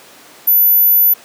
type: tone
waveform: sine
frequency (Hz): 14000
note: A9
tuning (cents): -10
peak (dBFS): -7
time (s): 0.47-1.14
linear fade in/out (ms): 10
effects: pink hiss -40 dBFS RMS until 1.24 s + high-pass 300 Hz 12 dB/octave